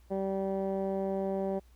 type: tone with low-pass filter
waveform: 15% pulse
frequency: 193.5 Hz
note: G3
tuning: 22 cents flat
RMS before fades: -32 dBFS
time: 0.1-1.6 s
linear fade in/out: 20 ms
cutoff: 630 Hz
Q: 1.4
effects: added 60 Hz sine -56 dBFS peak until 1.75 s + pink hiss -68 dBFS RMS until 1.75 s